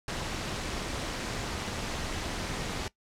pink noise with amplitude modulation, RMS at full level -31 dBFS, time 0.08-2.88 s, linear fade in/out 2 ms, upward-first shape sine, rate 283 Hz, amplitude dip 70%, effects noise-tail reverb RT60 0.1 s tail -19 dB re dry + low-pass 7000 Hz 12 dB/octave

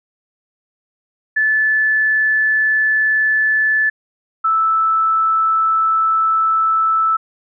sine tone pair in turn, 1739 / 1315.3 Hz, A6 / E6, -21 / -4 cents, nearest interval perfect fourth, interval 483 cents, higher first, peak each -12 dBFS, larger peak neither, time 1.36-3.9 / 4.44-7.17 s, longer second, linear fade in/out 10 ms, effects none

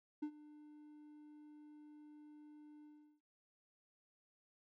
triangle tone with ADSR envelope, 299.4 Hz, D4, 33 cents sharp, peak -35 dBFS, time 0.22-3.21 s, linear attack 10 ms, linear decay 75 ms, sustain -19 dB, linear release 370 ms, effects none

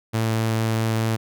sawtooth tone, 111.9 Hz, A2, 30 cents sharp, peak -16 dBFS, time 0.13-1.17 s, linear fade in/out 20 ms, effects none

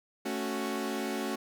sawtooth chord, F# minor, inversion first, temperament equal, 220 / 277.2 / 370 Hz, A3 / C#4 / F#4, 0 / 0 / 0 cents, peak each -32 dBFS, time 0.25-1.36 s, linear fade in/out 10 ms, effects none

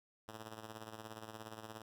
5% pulse tone with tremolo, 110 Hz, A2, in tune, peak -34 dBFS, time 0.28-1.82 s, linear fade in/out 5 ms, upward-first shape sine, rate 17 Hz, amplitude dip 65%, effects none

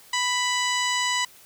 harmonic tone, 990 Hz, B5, 4 cents sharp, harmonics 1 / 2 / 3 / 4 / 5 / 6 / 7 / 8, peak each -27 / -27 / -29 / -32 / -35 / -36 / -35 / -34 dBFS, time 0.13-1.25 s, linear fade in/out 5 ms, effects white hiss -51 dBFS RMS until 1.45 s

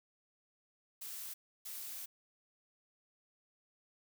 blue noise bursts at uneven times, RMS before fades -45 dBFS, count 2, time 1.01-1.34 / 1.65-2.06 s, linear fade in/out 10 ms, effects none

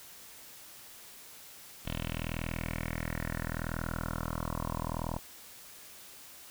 10% pulse tone with low-pass filter sweep, 40.74 Hz, E1, 20 cents flat, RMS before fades -36 dBFS, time 1.85-5.19 s, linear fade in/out 10 ms, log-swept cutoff 3200 to 890 Hz, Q 4.1, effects white hiss -51 dBFS RMS until 6.5 s

